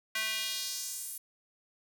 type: tone with high-pass filter sweep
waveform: square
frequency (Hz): 219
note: A3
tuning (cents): -8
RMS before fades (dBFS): -36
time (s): 0.15-1.18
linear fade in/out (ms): 5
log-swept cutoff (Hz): 1900 to 11000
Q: 1.6
effects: none